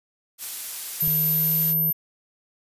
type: noise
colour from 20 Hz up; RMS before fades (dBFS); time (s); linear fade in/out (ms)
blue; -31; 0.38-1.75; 50
type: tone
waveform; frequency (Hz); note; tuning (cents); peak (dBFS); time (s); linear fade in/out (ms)
sine; 13000; G#9; -38; -19; 1-1.93; 10
type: tone with pitch glide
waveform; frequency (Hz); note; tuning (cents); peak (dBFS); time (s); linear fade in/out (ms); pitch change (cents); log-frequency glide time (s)
triangle; 155.5 to 160.06; D#3 to D#3; -1 to +49; -25; 1.02-1.91; 10; +50; 1.13-1.64
type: click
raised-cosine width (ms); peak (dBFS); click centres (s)
5; -23; 1.077
effects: resampled to 32000 Hz